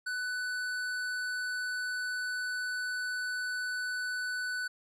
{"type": "tone with hard clipping", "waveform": "sine", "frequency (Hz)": 1494, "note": "F#6", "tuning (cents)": 16, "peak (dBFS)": -34, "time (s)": [0.06, 4.68], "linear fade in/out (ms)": 10, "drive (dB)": 12, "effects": []}